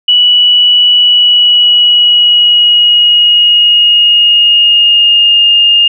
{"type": "tone with pitch glide", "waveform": "sine", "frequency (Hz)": [2945, 2828], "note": ["F#7", "F7"], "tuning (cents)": [-9, 21], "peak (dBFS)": -3, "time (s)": [0.08, 5.88], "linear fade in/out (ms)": 5, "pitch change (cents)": -70, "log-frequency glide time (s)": [0.95, 5.46], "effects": []}